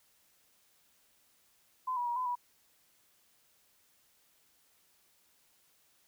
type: tone with pitch steps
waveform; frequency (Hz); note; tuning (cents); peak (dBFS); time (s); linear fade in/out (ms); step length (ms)
sine; 1021 / 970 / 954 / 1011 / 974; C6 / B5 / A#5 / B5 / B5; -43 / -31 / +40 / +40 / -24; -31; 1.87-2.355; 10; 97
effects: white hiss -69 dBFS RMS until 6.07 s